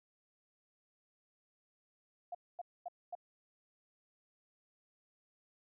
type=tone bursts; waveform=sine; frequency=705 Hz; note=F5; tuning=16 cents sharp; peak=-39 dBFS; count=4; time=2.32-3.152 s; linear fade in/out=5 ms; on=28 ms; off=240 ms; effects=none